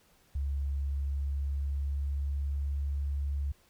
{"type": "tone with pitch glide", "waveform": "sine", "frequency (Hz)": [69.7, 70.55], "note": ["C#2", "C#2"], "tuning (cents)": [10, 31], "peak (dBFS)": -29, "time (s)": [0.35, 3.52], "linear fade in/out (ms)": 5, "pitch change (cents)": 21, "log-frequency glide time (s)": [1, 2.74], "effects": ["pink hiss -65 dBFS RMS until 3.69 s"]}